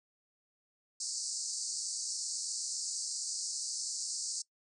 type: band-pass noise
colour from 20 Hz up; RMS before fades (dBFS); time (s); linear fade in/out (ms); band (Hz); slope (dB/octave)
white; -38; 1-4.42; 5; 4400 to 8700; 96
effects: noise-tail reverb RT60 0.1 s tail -21 dB re dry